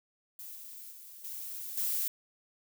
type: noise with level steps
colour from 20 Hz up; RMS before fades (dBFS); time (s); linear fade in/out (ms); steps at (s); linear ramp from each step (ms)
violet; -45 / -47 / -50 / -41 / -32; 0.39-2.08; 2; 0.55 / 0.91 / 1.24 / 1.77; 5
effects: none